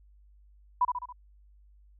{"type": "tone with echo", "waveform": "sine", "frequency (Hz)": 987.8, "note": "B5", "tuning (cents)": 0, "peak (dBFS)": -20, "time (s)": [0.81, 0.85], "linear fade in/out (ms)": 5, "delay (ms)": 69, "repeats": 4, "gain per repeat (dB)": -5, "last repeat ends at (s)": 1.126, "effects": ["added 50 Hz sine -55 dBFS peak until 1.99 s"]}